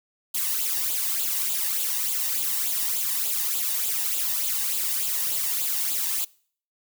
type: noise with flanger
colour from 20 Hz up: blue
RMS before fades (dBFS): -26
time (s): 0.34-6.25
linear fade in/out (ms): 10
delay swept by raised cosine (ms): 0.26 to 1.1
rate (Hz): 3.4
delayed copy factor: +0.65
effects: noise-tail reverb RT60 0.5 s tail -23 dB re dry